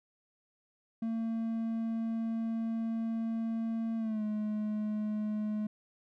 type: tone with pitch glide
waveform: triangle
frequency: 226.4 to 212.5 Hz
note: A3 to G#3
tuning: +50 to +40 cents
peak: -29 dBFS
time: 1.02-5.67 s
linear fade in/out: 5 ms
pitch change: -110 cents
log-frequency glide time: 3.97-4.23 s
effects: none